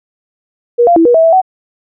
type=tone with pitch steps; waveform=sine; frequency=477.9 / 691 / 330.3 / 482.6 / 650 / 657 / 751 Hz; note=A#4 / F5 / E4 / B4 / E5 / E5 / F#5; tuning=+43 / -19 / +4 / -40 / -24 / -6 / +26 cents; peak=-4 dBFS; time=0.78-1.417 s; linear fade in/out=20 ms; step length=91 ms; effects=none